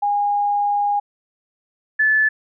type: tone pair in turn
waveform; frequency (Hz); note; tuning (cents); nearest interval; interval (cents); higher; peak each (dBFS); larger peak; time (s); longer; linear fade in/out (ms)
sine; 818 / 1736.3; G#5 / A6; -26 / -23; octave + minor second; 1303; second; -16 / -13; second; 0.02-1 / 1.99-2.29; first; 10
effects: none